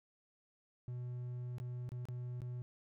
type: tone with dropouts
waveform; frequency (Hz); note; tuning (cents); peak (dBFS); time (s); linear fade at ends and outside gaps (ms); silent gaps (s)
triangle; 123.3; B2; -2; -38; 0.88-2.62; 0; 1.583-1.6 / 1.891-1.919 / 2.054-2.086 / 2.405-2.418
effects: none